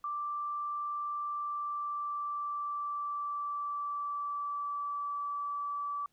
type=tone with pitch glide; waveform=sine; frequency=1174.7 to 1155.2 Hz; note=D6 to D6; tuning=0 to -29 cents; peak=-33 dBFS; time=0.04-6.06 s; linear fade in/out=2 ms; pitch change=-29 cents; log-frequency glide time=1.23-5.14 s; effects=pink hiss -75 dBFS RMS until 6.12 s